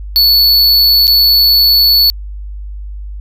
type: tone with dropouts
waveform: square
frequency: 4435 Hz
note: C#8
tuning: in tune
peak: -6 dBFS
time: 0.16-2.1 s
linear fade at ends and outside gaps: 0 ms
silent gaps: 1.07-1.078 s
effects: added 50 Hz sine -22 dBFS peak until 3.2 s